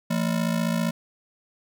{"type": "ring-modulated tone", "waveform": "square", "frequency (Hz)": 199, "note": "G3", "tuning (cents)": 26, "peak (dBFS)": -20, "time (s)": [0.1, 0.91], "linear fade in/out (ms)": 10, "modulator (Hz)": 27.6, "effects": []}